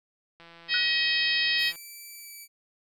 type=click train; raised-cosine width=0.3 ms; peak=-34 dBFS; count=229; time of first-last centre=0.4-1.757 s; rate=168 Hz
type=harmonic tone; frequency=635 Hz; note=D#5; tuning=35 cents sharp; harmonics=3 / 4 / 5 / 6 / 7 / 8; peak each=-28 / -29 / -30 / -31 / -31 / -32 dBFS; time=0.68-1.73 s; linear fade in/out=50 ms
type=tone with exponential decay; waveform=sine; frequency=1473 Hz; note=F#6; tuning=8 cents flat; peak=-26 dBFS; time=0.74-0.93 s; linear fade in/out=1 ms; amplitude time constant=40 ms
type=tone with pitch glide; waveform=5% pulse; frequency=2325 to 2306 Hz; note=D7 to D7; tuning=-18 to -32 cents; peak=-33 dBFS; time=1.57-2.48 s; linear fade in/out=50 ms; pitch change=-14 cents; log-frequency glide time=2.08-2.33 s
effects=none